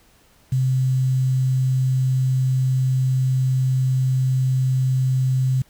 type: tone with quantisation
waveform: sine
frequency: 130 Hz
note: C3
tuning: 11 cents flat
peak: -16 dBFS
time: 0.52-5.62 s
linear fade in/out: 5 ms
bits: 7
effects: pink hiss -56 dBFS RMS until 5.69 s